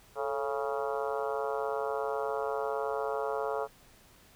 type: harmonic tone with a mistuned harmonic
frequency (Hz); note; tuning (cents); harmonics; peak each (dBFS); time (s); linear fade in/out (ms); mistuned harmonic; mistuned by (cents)
138.3; C#3; -4; 3 / 4 / 5 / 6 / 7 / 8 / 9 / 10; -34 / -36 / -38 / -40 / -41 / -42 / -43 / -44; 0.15-3.68; 50; 3; +86
effects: pink hiss -59 dBFS RMS until 4.35 s